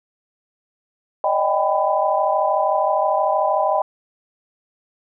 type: tone cluster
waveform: sine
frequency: 578 / 624 / 779 / 812 / 998 Hz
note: D5 / D#5 / G5 / G#5 / B5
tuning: -28 / +5 / -11 / -39 / +18 cents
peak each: -25 / -20 / -21 / -27 / -22 dBFS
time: 1.24-3.82 s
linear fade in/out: 2 ms
effects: none